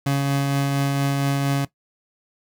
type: tone with tremolo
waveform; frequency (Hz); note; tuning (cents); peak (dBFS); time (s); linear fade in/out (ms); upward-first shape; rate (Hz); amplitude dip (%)
30% pulse; 139.4; C#3; +10; -15; 0.06-1.65; 5; triangle; 4.3; 25
effects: noise-tail reverb RT60 0.1 s tail -17 dB re dry